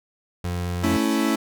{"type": "tone", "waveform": "30% pulse", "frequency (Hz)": 88.4, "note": "F2", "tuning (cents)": 22, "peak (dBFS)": -22, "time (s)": [0.44, 0.97], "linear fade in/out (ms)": 5}
{"type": "chord", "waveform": "40% pulse", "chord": "A major", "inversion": "none", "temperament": "equal", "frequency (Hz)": [220, 277.2, 329.6], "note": ["A3", "C#4", "E4"], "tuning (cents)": [0, 0, 0], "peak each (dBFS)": -23, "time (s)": [0.83, 1.36], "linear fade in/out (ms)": 10}
{"effects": []}